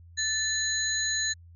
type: tone cluster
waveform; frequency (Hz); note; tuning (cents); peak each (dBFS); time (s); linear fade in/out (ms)
sine; 1756 / 4041 / 6690; A6 / B7 / G#8; -4 / +39 / +12; -30; 0.17-1.34; 20
effects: added 85 Hz sine -48 dBFS peak until 1.55 s